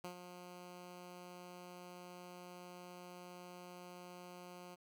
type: tone with ADSR envelope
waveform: 10% pulse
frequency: 178.5 Hz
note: F3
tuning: 38 cents sharp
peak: -35 dBFS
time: 0.04-4.76 s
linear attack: 4 ms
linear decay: 96 ms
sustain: -8 dB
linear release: 24 ms
effects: none